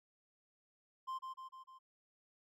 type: tone with echo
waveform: triangle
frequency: 1046.5 Hz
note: C6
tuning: in tune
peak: -37 dBFS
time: 1.07-1.19 s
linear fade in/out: 20 ms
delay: 150 ms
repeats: 4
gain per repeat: -4 dB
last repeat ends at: 1.79 s
effects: none